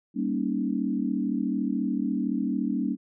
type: chord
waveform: sine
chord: Eb dominant seventh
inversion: first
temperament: equal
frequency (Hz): 196 / 233.1 / 277.2 / 311.1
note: G3 / Bb3 / Db4 / Eb4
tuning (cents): 0 / 0 / 0 / 0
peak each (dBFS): -30 / -29 / -29 / -33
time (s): 0.14-2.97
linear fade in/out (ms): 50
effects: none